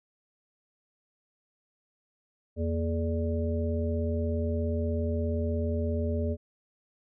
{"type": "harmonic tone with a mistuned harmonic", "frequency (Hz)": 83.9, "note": "E2", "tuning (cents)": 31, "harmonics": [1, 3, 5, 7], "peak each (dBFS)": [-28, -33, -35, -36], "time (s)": [2.56, 6.37], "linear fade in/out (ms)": 50, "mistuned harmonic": 3, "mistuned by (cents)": -120, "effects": []}